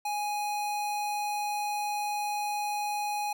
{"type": "tone", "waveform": "square", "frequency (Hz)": 830.6, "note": "G#5", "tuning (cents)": 0, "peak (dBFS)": -30, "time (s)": [0.05, 3.33], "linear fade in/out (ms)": 5, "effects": []}